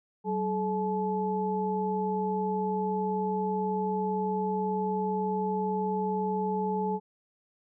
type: tone cluster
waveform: sine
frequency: 189.2 / 427.4 / 861 Hz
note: F#3 / G#4 / A5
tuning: +39 / +50 / -38 cents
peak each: -31 dBFS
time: 0.24-7 s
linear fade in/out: 50 ms
effects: none